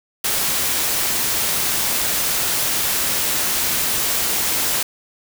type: noise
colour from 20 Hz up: white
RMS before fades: -20 dBFS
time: 0.24-4.83 s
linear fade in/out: 5 ms
effects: none